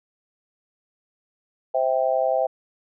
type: chord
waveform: sine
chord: C major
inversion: none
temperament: just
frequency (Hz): 523.3 / 654.1 / 784.9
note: C5 / E5 / G5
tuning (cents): 0 / -14 / +2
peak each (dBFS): -23 / -22 / -25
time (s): 1.74-2.47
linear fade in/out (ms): 10
effects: none